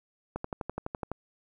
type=click train; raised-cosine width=1 ms; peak=-19 dBFS; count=10; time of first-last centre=0.36-1.116 s; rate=11.9 Hz; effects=10-bit